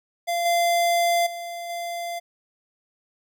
square tone with level steps, 689 Hz, F5, 24 cents flat, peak -23 / -19 / -32 / -29 dBFS, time 0.27-2.2 s, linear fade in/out 20 ms, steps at 0.45 / 1.26 / 1.69 s, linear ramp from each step 10 ms, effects none

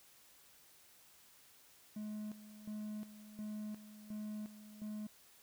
triangle tone with tremolo, 212.1 Hz, G#3, 37 cents sharp, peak -39 dBFS, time 1.96-5.07 s, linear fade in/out 5 ms, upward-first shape square, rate 1.4 Hz, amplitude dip 75%, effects white hiss -64 dBFS RMS until 5.42 s

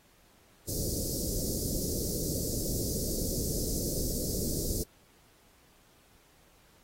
pink band-stop noise, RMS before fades -33 dBFS, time 0.67-4.84 s, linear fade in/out 20 ms, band 550 to 4700 Hz, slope 48 dB/octave, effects pink hiss -63 dBFS RMS until 6.83 s + AAC 48 kbps

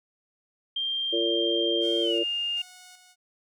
sine tone with pitch glide, 3181 to 2818 Hz, G7 to F7, +25 to +15 cents, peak -26 dBFS, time 0.76-2.62 s, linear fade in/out 5 ms, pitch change -210 cents, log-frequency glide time 2.02-2.16 s
harmonic tone, 114.3 Hz, A#2, 34 cents flat, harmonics 3 / 4 / 5, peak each -27 / -29 / -31 dBFS, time 1.12-2.24 s, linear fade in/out 20 ms
5% pulse tone with tremolo, 731 Hz, F#5, 21 cents flat, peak -36 dBFS, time 1.8-3.16 s, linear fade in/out 50 ms, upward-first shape square, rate 1.3 Hz, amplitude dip 50%
effects none

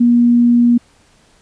sine tone, 239.1 Hz, A#3, 44 cents sharp, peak -7 dBFS, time 0-0.78 s, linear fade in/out 10 ms, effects pink hiss -52 dBFS RMS until 1.41 s + resampled to 22050 Hz

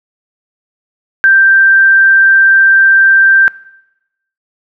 sine tone, 1571 Hz, G6, 3 cents sharp, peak -3 dBFS, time 1.24-3.48 s, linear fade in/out 0 ms, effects noise-tail reverb RT60 0.9 s tail -21 dB re dry

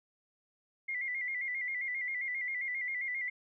sine tone with vibrato, 2057 Hz, C7, 30 cents flat, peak -33 dBFS, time 0.88-3.3 s, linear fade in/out 10 ms, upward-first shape square, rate 7.5 Hz, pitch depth 62 cents each way, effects none

